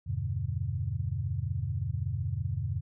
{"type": "chord", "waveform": "sine", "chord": "E minor seventh", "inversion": "none", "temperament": "equal with one note detuned", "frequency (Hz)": [82.17, 98, 123.47, 146.83], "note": ["E2", "G2", "B2", "D3"], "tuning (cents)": [-5, 0, 0, 0], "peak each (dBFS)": [-36, -33, -34, -38], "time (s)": [0.06, 2.81], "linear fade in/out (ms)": 20, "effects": []}